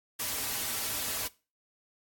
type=noise with comb filter; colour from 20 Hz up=white; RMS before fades=-33 dBFS; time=0.19-1.28 s; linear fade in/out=10 ms; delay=5.6 ms; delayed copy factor=-0.6; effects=noise-tail reverb RT60 0.3 s tail -20 dB re dry + AAC 64 kbps